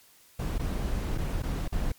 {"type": "noise with dropouts", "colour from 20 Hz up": "brown", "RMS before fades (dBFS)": -29, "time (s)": [0.39, 1.92], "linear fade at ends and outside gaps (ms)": 5, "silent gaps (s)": [[0.582, 0.594], [1.178, 1.183], [1.422, 1.433], [1.679, 1.724]], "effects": ["white hiss -58 dBFS RMS until 1.98 s", "MP3 96 kbps"]}